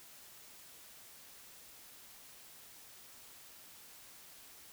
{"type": "silence", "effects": ["white hiss -56 dBFS RMS until 4.72 s"]}